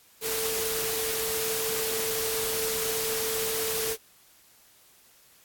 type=tone in noise; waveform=sine; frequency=445.7 Hz; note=A4; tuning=22 cents sharp; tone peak=-31 dBFS; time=0.21-3.97 s; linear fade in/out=50 ms; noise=white; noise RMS=-30 dBFS; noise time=0.21-3.97 s; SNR=-4 dB; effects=white hiss -58 dBFS RMS until 5.44 s + AAC 64 kbps